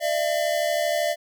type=tone pair together; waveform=square; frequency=601 / 673.7 Hz; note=D5 / E5; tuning=+40 / +38 cents; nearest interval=major second; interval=198 cents; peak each=-25 dBFS; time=0-1.16 s; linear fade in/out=50 ms; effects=none